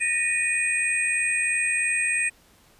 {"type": "tone cluster", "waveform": "sine", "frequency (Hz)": [1816, 1899, 2473, 8310], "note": ["A#6", "A#6", "D#7", "C9"], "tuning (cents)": [-46, 32, -11, -13], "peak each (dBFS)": [-31, -30, -23, -29], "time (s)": [0, 2.3], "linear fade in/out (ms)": 20, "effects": ["pink hiss -57 dBFS RMS until 2.79 s", "resampled to 32000 Hz"]}